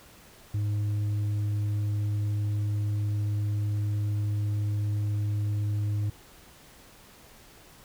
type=tone with tanh clipping; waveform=sine; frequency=103.83 Hz; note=G#2; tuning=in tune; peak=-26 dBFS; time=0.54-6.1 s; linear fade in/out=5 ms; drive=4 dB; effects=pink hiss -53 dBFS RMS until 7.84 s